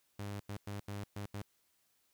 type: tone bursts at uneven times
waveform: sawtooth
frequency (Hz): 101.4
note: G#2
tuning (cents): -41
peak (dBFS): -36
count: 6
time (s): 0.19-0.4 / 0.49-0.57 / 0.67-0.8 / 0.88-1.04 / 1.16-1.26 / 1.34-1.42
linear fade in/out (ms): 5
effects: white hiss -75 dBFS RMS until 2.13 s